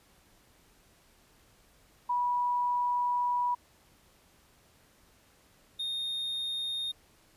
sine / triangle tone pair in turn, 976 / 3685 Hz, B5 / A#7, -21 / -21 cents, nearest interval octave + major seventh, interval 2300 cents, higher second, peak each -26 / -30 dBFS, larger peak first, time 2.09-3.55 / 5.79-6.92 s, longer first, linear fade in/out 10 ms, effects pink hiss -63 dBFS RMS until 7.36 s + resampled to 32000 Hz

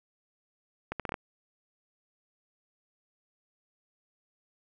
accelerating click train, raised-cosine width 0.5 ms, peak -18 dBFS, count 6, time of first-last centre 0.92-1.142 s, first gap 77 ms, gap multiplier 0.72, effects none

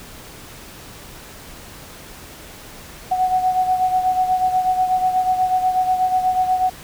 sine beating tone pair, 740 / 748.2 Hz, F#5 / F#5, 0 / +19 cents, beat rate 8.2 Hz, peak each -16 / -23 dBFS, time 3.11-6.7 s, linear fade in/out 10 ms, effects pink hiss -39 dBFS RMS until 6.83 s

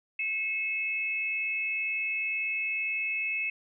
sine tone pair together, 2178 / 2591 Hz, C#7 / E7, -31 / -30 cents, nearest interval minor third, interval 301 cents, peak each -34 / -29 dBFS, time 0.19-3.5 s, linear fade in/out 5 ms, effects none

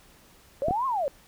sine linear two-way sweep, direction up then down, 523.3 to 1096 to 523.3 Hz, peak -24 dBFS, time 0.62-1.08 s, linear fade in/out 0 ms, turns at 0.86 s
clicks, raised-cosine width 2 ms, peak -15 dBFS, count 2, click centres 0.684 / 0.709 s
effects pink hiss -56 dBFS RMS until 1.27 s

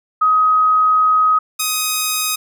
sine / 5% pulse tone pair in turn, 1261 / 1255 Hz, D#6 / D#6, +23 / +15 cents, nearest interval unison, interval 8 cents, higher first, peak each -10 / -5 dBFS, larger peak second, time 0.21-1.39 / 1.59-2.36 s, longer first, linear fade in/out 10 ms, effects none

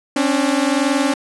sawtooth tone pair together, 268 / 289.2 Hz, C4 / D4, +42 / -27 cents, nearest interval minor second, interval 131 cents, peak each -14 dBFS, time 0.16-1.14 s, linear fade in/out 5 ms, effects resampled to 24000 Hz

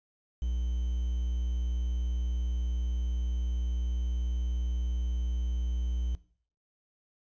triangle tone with quantisation, 60.2 Hz, B1, 44 cents flat, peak -26 dBFS, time 0.42-6.15 s, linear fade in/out 0 ms, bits 9, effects noise-tail reverb RT60 0.5 s tail -18 dB re dry + resampled to 16000 Hz

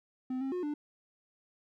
triangle tone with pitch steps, 256.8 / 267.8 / 360.4 / 295.6 Hz, C4 / C4 / F#4 / D4, -32 / +40 / -45 / +11 cents, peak -30 dBFS, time 0.3-0.74 s, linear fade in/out 5 ms, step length 110 ms, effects none

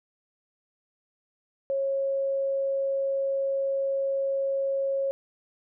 sine tone, 546 Hz, C#5, 26 cents flat, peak -24 dBFS, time 1.7-5.11 s, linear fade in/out 0 ms, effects none

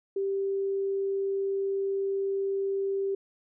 sine tone, 392 Hz, G4, in tune, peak -26 dBFS, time 0.16-3.15 s, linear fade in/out 5 ms, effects none

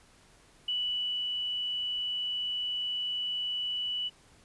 sine tone with ADSR envelope, 2960 Hz, F#7, in tune, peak -28 dBFS, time 0.68-4.1 s, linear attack 5 ms, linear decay 600 ms, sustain -2 dB, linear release 29 ms, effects pink hiss -60 dBFS RMS until 4.44 s + resampled to 24000 Hz

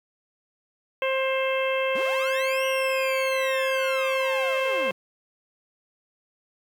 harmonic tone, 529 Hz, C5, 19 cents sharp, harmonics 1 / 2 / 3 / 4 / 5 / 6, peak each -24 / -31 / -35 / -32 / -31 / -37 dBFS, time 1.02-4.91 s, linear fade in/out 2 ms
sawtooth linear two-way sweep, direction up then down, 175.2 to 2898 to 175.2 Hz, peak -31 dBFS, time 1.95-4.92 s, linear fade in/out 5 ms, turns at 2.65 s
effects 9-bit

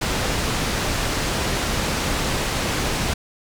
pink low-pass noise, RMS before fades -23 dBFS, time 0.01-3.14 s, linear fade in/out 10 ms, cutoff 7900 Hz, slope 12 dB/octave, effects none

